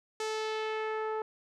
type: tone with low-pass filter sweep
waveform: sawtooth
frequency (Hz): 436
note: A4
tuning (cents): -16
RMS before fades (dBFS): -34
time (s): 0.2-1.22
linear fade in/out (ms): 2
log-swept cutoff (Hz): 7200 to 1100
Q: 1.3
effects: none